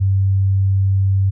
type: tone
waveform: sine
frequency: 96.9 Hz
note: G2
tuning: 20 cents flat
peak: -12 dBFS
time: 0-1.31 s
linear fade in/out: 20 ms
effects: none